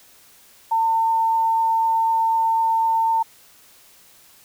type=tone; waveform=sine; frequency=902 Hz; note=A5; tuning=43 cents sharp; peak=-16 dBFS; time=0.71-3.23 s; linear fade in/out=10 ms; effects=white hiss -51 dBFS RMS until 4.44 s